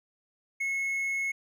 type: tone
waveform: triangle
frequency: 2182 Hz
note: C#7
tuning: 28 cents flat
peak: -26 dBFS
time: 0.6-1.32 s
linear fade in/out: 10 ms
effects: none